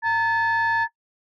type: tone pair together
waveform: sine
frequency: 918 / 1733 Hz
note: A#5 / A6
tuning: -27 / -27 cents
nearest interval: major seventh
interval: 1100 cents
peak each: -20 / -19 dBFS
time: 0.02-0.88 s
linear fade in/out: 50 ms
effects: noise-tail reverb RT60 0.1 s tail -19 dB re dry + tanh soft clip ceiling -15 dBFS